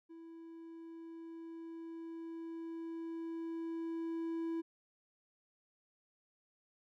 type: tone with level ramp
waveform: triangle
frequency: 330 Hz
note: E4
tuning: 2 cents sharp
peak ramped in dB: -48 to -33 dBFS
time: 0.09-4.62 s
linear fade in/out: 20 ms
effects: none